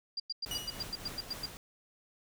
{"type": "tone bursts", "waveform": "sine", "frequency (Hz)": 4783, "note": "D8", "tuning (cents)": 31, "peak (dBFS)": -33, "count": 11, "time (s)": [0.17, 1.459], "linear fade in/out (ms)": 5, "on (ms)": 29, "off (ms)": 97}
{"type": "noise with tremolo", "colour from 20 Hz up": "pink", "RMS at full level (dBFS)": -44, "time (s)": [0.46, 1.57], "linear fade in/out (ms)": 0, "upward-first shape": "sine", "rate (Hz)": 3.5, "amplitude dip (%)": 40}
{"type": "tone with exponential decay", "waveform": "sawtooth", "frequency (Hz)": 2918, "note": "F#7", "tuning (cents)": -25, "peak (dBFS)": -31, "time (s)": [0.51, 1.02], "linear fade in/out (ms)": 2, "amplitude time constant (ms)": 110}
{"effects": []}